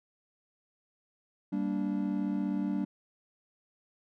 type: chord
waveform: triangle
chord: G minor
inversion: none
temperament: equal with one note detuned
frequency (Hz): 196 / 233.1 / 290.8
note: G3 / Bb3 / D4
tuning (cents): 0 / 0 / -17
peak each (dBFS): -30 / -34 / -31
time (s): 1.52-2.85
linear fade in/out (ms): 10
effects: none